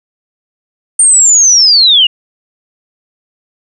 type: linear sweep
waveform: sine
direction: down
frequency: 8870 to 2792 Hz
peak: -3 dBFS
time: 0.99-2.07 s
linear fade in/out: 5 ms
effects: none